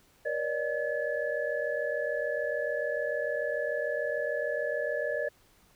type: tone cluster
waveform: sine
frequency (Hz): 475.2 / 562 / 602 / 1714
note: A#4 / C#5 / D5 / A6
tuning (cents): +33 / +24 / +43 / -46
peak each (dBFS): -35 / -35 / -32 / -35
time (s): 0.25-5.29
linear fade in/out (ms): 10
effects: pink hiss -63 dBFS RMS until 5.75 s